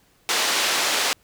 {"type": "band-pass noise", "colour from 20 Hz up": "white", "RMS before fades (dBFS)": -22, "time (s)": [0.29, 1.13], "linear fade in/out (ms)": 0, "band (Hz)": [380, 5300], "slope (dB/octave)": 12, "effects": ["pink hiss -60 dBFS RMS until 1.23 s"]}